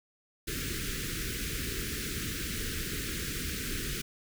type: band-stop noise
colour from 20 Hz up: pink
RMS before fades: -35 dBFS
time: 0.47-4.02 s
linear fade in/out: 10 ms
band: 450 to 1400 Hz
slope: 48 dB/octave
effects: none